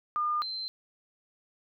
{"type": "tone pair in turn", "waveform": "sine", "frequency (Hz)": [1211, 4105], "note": ["D#6", "C8"], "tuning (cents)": [-47, -34], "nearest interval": "octave + major sixth", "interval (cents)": 2113, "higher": "second", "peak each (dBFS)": [-26, -33], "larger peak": "first", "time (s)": [[0.16, 0.42], [0.42, 0.68]], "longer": "neither", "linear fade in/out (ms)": 0, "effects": []}